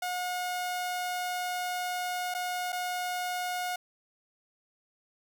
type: tone with dropouts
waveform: sawtooth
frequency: 722 Hz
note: F#5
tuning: 43 cents flat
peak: -27 dBFS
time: 0.02-3.76 s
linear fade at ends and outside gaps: 5 ms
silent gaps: 2.341-2.347 / 2.722-2.727 s
effects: none